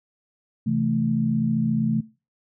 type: chord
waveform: sine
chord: A minor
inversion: first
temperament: just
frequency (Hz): 132 / 165 / 220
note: C3 / E3 / A3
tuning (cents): +16 / +2 / 0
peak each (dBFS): -26 / -27 / -22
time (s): 0.66-2.01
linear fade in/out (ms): 10
effects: noise-tail reverb RT60 0.3 s tail -19 dB re dry